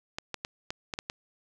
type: clicks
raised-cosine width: 0.2 ms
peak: -16 dBFS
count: 7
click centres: 0.185 / 0.343 / 0.449 / 0.705 / 0.938 / 0.989 / 1.099 s
effects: none